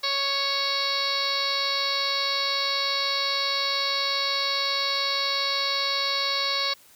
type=harmonic tone; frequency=554.4 Hz; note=C#5; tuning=in tune; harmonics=1 / 2 / 3 / 4 / 5 / 6 / 7 / 8 / 9 / 10; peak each=-35 / -31 / -37 / -32 / -39 / -38 / -29 / -28 / -37 / -36 dBFS; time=0.03-6.74 s; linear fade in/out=10 ms; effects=white hiss -54 dBFS RMS until 6.95 s